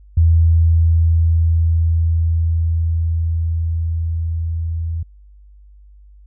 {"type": "tone with level ramp", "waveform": "sine", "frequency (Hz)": 82.41, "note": "E2", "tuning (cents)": 0, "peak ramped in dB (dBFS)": [-8, -19], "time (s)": [0.17, 5.03], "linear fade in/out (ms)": 5, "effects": ["added 50 Hz sine -41 dBFS peak until 6.26 s"]}